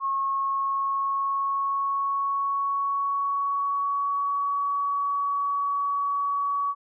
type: tone with pitch glide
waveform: sine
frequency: 1089 to 1130.7 Hz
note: C#6 to C#6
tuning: -31 to +34 cents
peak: -23 dBFS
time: 0-6.75 s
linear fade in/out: 50 ms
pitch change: +65 cents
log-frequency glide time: 0.11-4.58 s
effects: none